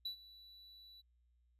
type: tone with ADSR envelope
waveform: triangle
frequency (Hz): 3951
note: B7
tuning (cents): 0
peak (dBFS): -36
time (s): 0.05-1.02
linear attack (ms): 6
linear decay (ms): 100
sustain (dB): -19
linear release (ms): 21
effects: added 60 Hz sine -70 dBFS peak until 1.59 s + resampled to 32000 Hz